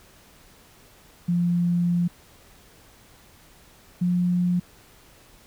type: tone pair in turn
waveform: sine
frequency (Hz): 174 / 177.66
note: F3 / F3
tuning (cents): -6 / +30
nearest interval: unison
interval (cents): 36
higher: second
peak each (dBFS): -19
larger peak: neither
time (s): 1.28-2.08 / 4.01-4.6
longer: first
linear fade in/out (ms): 10
effects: pink hiss -53 dBFS RMS until 5.46 s